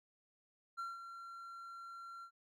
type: tone with ADSR envelope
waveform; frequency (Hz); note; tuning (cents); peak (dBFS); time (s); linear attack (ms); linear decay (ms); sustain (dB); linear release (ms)
triangle; 1368; F6; -36; -37; 0.77-2.31; 24; 180; -9; 79
effects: none